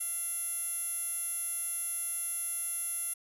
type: tone with band-pass filter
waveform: 15% pulse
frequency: 686 Hz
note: F5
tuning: 31 cents flat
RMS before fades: -35 dBFS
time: 0-3.14 s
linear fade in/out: 10 ms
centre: 11000 Hz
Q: 10
effects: none